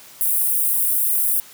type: high-pass noise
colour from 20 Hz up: white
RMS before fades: -19 dBFS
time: 0.21-1.4 s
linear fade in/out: 0 ms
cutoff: 9200 Hz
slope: 48 dB/octave
effects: white hiss -44 dBFS RMS until 1.53 s + high-pass 60 Hz 12 dB/octave